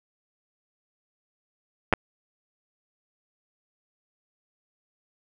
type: clicks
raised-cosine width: 0.5 ms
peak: -4 dBFS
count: 2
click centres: 1.927 / 1.936 s
effects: none